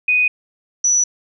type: tone pair in turn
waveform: sine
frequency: 2489 / 5920 Hz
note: D#7 / F#8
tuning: 0 / 0 cents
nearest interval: octave + minor third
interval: 1500 cents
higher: second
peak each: -12 dBFS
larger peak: neither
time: 0.08-0.28 / 0.84-1.04 s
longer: neither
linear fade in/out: 5 ms
effects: none